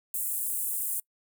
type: high-pass noise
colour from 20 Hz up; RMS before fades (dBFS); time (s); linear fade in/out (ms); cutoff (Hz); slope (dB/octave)
pink; -31; 0.14-1; 2; 8400; 48
effects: noise-tail reverb RT60 0.1 s tail -25 dB re dry